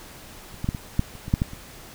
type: clicks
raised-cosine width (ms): 5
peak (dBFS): -29 / -15 / -10 / -17 / -7 / -29 / -20 / -6 / -9 / -24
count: 10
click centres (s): 0.543 / 0.644 / 0.689 / 0.748 / 0.994 / 1.153 / 1.281 / 1.339 / 1.419 / 1.534
effects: pink hiss -44 dBFS RMS until 1.94 s